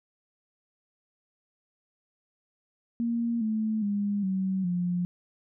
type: tone with pitch steps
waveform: sine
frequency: 233.7 / 218 / 203.4 / 189.82 / 177.11 Hz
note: A#3 / A3 / G#3 / F#3 / F3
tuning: +5 / -16 / -36 / +45 / +25 cents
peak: -25 dBFS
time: 3-5.05 s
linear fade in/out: 0 ms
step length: 410 ms
effects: none